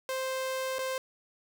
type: tone with dropouts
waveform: sawtooth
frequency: 523.3 Hz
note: C5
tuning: in tune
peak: -27 dBFS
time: 0.09-0.98 s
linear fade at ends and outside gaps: 1 ms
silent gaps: 0.785-0.79 s
effects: none